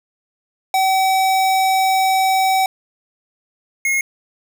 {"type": "tone pair in turn", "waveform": "square", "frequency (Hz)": [763, 2158], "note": ["G5", "C#7"], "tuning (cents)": [-47, -47], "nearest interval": "octave + tritone", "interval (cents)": 1800, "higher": "second", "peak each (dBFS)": [-14, -16], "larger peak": "first", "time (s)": [[0.74, 2.66], [3.85, 4.01]], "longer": "first", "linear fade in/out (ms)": 2, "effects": []}